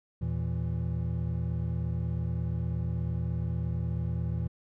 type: tone cluster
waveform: triangle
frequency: 79.7 / 116.4 / 165.3 Hz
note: D#2 / A#2 / E3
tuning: +42 / -2 / +5 cents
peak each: -31 / -30 / -32 dBFS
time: 0.21-4.48 s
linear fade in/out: 10 ms
effects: none